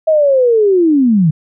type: linear sweep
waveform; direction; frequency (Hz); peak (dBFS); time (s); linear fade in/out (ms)
sine; down; 645 to 146.4; -7; 0.07-1.31; 10
effects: none